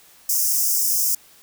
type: high-pass noise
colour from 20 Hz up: white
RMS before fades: -20 dBFS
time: 0.29-1.15 s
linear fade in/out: 5 ms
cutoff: 5100 Hz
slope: 96 dB/octave
effects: white hiss -51 dBFS RMS until 1.42 s